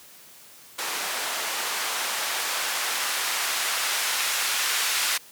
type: noise with band-pass filter sweep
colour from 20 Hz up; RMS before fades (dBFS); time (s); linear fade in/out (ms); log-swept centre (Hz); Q
blue; -27; 0.78-5.18; 10; 740 to 1600; 0.73
effects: white hiss -49 dBFS RMS until 5.31 s + high-pass 100 Hz 12 dB/octave